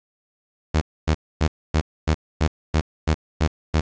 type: tone bursts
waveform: sawtooth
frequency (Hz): 78.3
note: D#2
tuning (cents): +11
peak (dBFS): -12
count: 10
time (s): 0.74-3.81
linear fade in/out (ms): 10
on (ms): 73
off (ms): 260
effects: resampled to 16000 Hz + 7-bit